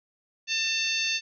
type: harmonic tone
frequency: 895 Hz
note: A5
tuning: 29 cents sharp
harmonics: 2 / 3 / 4 / 5 / 6 / 7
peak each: -36 / -28 / -32 / -31 / -38 / -35 dBFS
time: 0.47-1.21 s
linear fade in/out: 50 ms
effects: none